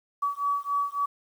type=beating tone pair; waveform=sine; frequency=1138 / 1141.6 Hz; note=C#6 / D6; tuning=+45 / -49 cents; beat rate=3.6 Hz; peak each=-28 dBFS; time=0.22-1.06 s; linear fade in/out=10 ms; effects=9-bit